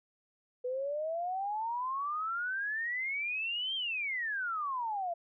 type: exponential two-way sweep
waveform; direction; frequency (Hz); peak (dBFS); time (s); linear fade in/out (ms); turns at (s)
sine; up then down; 490.6 to 3212 to 666; -32; 0.64-5.14; 10; 3.75
effects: none

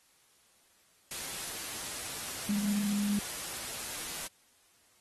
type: tone in noise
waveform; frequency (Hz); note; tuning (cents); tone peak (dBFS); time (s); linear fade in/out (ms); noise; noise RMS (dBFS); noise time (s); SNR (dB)
sine; 204.5; G#3; -26; -28; 2.49-3.19; 2; white; -39; 1.11-4.27; +8
effects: white hiss -66 dBFS RMS until 5 s + AAC 32 kbps

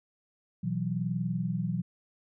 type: chord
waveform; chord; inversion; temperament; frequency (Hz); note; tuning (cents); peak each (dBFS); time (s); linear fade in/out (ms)
sine; B suspended fourth; none; just; 123.47 / 164.63 / 185.21; B2 / E3 / F#3; 0 / -2 / +2; -34 / -32 / -32; 0.63-1.82; 10
effects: none

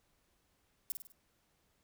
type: noise with echo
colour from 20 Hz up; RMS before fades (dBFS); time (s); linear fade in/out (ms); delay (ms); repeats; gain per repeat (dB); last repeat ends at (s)
violet; -36; 0.9-0.92; 0; 50; 4; -6; 1.12
effects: pink hiss -75 dBFS RMS until 1.83 s

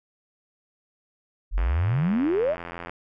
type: exponential sweep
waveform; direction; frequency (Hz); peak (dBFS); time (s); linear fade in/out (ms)
sine; up; 39.04 to 682; -20; 1.51-2.56; 50
type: click train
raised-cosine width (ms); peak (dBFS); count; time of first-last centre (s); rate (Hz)
0.5; -20; 114; 1.58-2.895; 85.9
effects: none

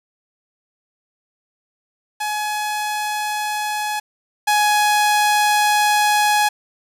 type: tone pair in turn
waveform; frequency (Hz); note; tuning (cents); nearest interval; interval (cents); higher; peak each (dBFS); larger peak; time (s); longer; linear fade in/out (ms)
sawtooth; 844 / 837.7; G#5 / G#5; +28 / +15; unison; 13; first; -17 / -10; second; 2.2-4 / 4.47-6.49; second; 10
effects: resampled to 32000 Hz + 7-bit

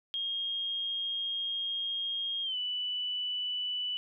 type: tone with pitch glide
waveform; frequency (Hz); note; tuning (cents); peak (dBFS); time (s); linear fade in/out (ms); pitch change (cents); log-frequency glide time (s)
sine; 3243 to 2974; G#7 to F#7; -42 to +8; -31; 0.14-3.97; 0; -150; 2.43-2.57
effects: none

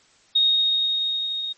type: tone with level ramp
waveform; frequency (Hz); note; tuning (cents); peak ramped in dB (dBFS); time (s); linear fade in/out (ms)
sine; 3729; A#7; 0; -14 to -26; 0.35-1.53; 10
effects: white hiss -57 dBFS RMS until 1.57 s + MP3 32 kbps

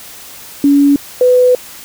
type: tone pair in turn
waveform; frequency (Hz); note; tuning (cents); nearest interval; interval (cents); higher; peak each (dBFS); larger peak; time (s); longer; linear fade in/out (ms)
sine; 283.4 / 499.7; C#4 / B4; +38 / +20; minor seventh; 982; second; -5; neither; 0.64-0.96 / 1.21-1.55; second; 2
effects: white hiss -33 dBFS RMS until 1.84 s

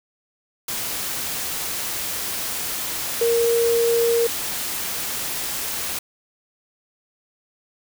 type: tone in noise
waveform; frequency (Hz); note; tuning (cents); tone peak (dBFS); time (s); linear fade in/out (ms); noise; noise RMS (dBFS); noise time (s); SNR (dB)
sine; 466; A#4; -1; -16; 3.21-4.27; 5; white; -27; 0.68-5.99; +8
effects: none

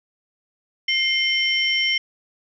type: tone cluster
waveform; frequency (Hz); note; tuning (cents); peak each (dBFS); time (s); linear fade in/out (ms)
sine; 2116 / 3079 / 5490; C7 / G7 / F8; +19 / -32 / -31; -21 / -21 / -28; 0.88-1.98; 5
effects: none

